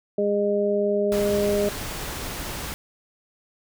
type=harmonic tone; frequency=204.3 Hz; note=G#3; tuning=28 cents flat; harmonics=1 / 2 / 3; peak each=-27 / -22 / -24 dBFS; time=0.18-1.69 s; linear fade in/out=5 ms
type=noise; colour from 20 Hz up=pink; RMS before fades=-32 dBFS; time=1.12-2.74 s; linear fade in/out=0 ms
effects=none